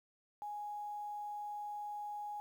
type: tone with quantisation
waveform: sine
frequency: 830.6 Hz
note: G#5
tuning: in tune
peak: -40 dBFS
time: 0.42-2.4 s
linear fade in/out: 0 ms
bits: 11
effects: none